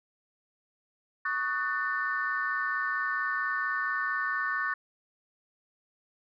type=chord; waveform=sine; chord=D# half-diminished seventh; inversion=third; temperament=just; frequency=1120.1 / 1244.5 / 1493.4 / 1792.1 Hz; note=C#6 / D#6 / F#6 / A6; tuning=+18 / 0 / +16 / +31 cents; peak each=-33 / -37 / -32 / -31 dBFS; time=1.25-4.74 s; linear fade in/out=5 ms; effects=tanh soft clip ceiling -18 dBFS